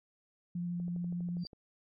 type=tone with vibrato; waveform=sine; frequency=174.61 Hz; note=F3; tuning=in tune; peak=-33 dBFS; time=0.55-1.44 s; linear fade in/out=5 ms; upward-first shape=sine; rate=13 Hz; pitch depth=11 cents each way
type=click train; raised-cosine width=2 ms; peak=-38 dBFS; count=10; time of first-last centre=0.8-1.532 s; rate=12.3 Hz
type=tone with exponential growth; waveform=sine; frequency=4699 Hz; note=D8; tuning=in tune; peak=-38 dBFS; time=1.38-1.47 s; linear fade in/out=1 ms; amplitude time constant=18 ms
effects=MP3 32 kbps